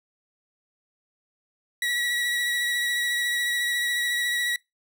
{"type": "tone with vibrato", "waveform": "30% pulse", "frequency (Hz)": 1929, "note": "B6", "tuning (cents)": -41, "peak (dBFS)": -21, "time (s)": [1.82, 4.56], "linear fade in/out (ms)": 2, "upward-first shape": "sine", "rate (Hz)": 14, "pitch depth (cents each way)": 21, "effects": ["noise-tail reverb RT60 0.2 s tail -24 dB re dry"]}